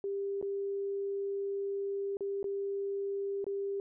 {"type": "tone with dropouts", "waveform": "sine", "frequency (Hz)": 397.1, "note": "G4", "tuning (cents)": 22, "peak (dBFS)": -32, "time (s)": [0.04, 3.8], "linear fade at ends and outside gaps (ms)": 1, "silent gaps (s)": [[0.414, 0.426], [2.17, 2.207], [2.429, 2.442], [3.443, 3.466]], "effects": []}